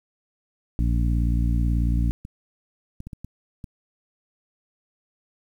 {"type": "harmonic tone", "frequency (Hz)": 58.27, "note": "A#1", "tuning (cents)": 0, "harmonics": [1, 2, 3, 4, 5], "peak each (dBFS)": [-20, -26, -30, -32, -34], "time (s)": [0.79, 2.11], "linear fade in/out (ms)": 0}
{"type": "clicks", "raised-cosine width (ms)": 5, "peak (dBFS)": -23, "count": 7, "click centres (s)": [1.982, 2.251, 3.004, 3.07, 3.132, 3.246, 3.642]}
{"effects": ["9-bit"]}